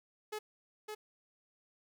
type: tone with echo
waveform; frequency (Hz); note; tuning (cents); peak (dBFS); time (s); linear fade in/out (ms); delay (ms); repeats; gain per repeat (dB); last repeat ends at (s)
sawtooth; 426; G#4; +44; -34; 0.32-0.39; 10; 560; 1; -3; 0.95
effects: none